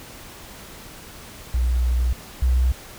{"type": "tone pair in turn", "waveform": "sine", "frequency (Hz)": [61.1, 63], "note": ["B1", "B1"], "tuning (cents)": [-18, 35], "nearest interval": "minor second", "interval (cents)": 53, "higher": "second", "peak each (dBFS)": [-17, -15], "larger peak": "second", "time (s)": [[1.54, 2.13], [2.42, 2.72]], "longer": "first", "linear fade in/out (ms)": 5, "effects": ["pink hiss -41 dBFS RMS until 2.98 s"]}